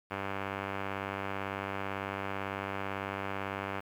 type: tone with low-pass filter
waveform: 5% pulse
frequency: 98 Hz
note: G2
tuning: in tune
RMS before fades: -37 dBFS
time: 0.1-3.81 s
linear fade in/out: 20 ms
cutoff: 2000 Hz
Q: 9.1
effects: 10-bit